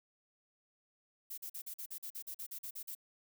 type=noise bursts; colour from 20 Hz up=violet; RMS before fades=-44 dBFS; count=14; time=1.3-2.951 s; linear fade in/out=10 ms; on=78 ms; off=43 ms; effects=none